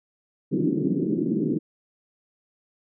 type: band-pass noise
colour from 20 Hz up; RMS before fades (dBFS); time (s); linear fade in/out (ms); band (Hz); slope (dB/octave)
white; -24; 0.51-1.59; 20; 150 to 370; 48
effects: none